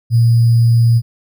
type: tone with sample-and-hold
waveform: sine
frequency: 116.54 Hz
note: A#2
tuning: in tune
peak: -7 dBFS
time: 0.1-1.02 s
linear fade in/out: 50 ms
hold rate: 4900 Hz
effects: none